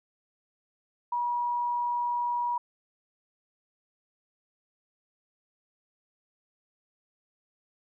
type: tone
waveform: sine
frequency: 963 Hz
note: B5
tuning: 44 cents flat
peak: -26 dBFS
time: 1.12-2.58 s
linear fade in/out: 5 ms
effects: none